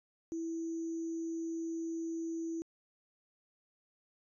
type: tone with sample-and-hold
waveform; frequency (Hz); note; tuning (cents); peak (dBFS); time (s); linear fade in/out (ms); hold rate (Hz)
sine; 329.6; E4; 0; -35; 0.32-2.62; 0; 6300
effects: resampled to 24000 Hz